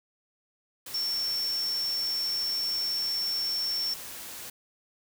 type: tone in noise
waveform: sine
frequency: 5440 Hz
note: F8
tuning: 46 cents flat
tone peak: -27 dBFS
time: 0.94-3.94 s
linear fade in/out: 5 ms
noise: white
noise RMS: -41 dBFS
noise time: 0.86-4.5 s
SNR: +11 dB
effects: none